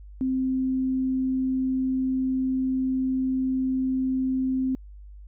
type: tone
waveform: sine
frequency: 260.8 Hz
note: C4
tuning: 5 cents flat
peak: -22 dBFS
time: 0.21-4.75 s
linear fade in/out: 0 ms
effects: added 50 Hz sine -41 dBFS peak until 5.27 s